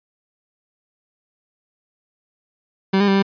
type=tone with pitch steps; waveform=30% pulse; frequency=192.6 / 201.9 / 195.2 / 196.3 Hz; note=G3 / G#3 / G3 / G3; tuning=-30 / -49 / -7 / +3 cents; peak=-11 dBFS; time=2.93-3.226 s; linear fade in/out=10 ms; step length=74 ms; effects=resampled to 11025 Hz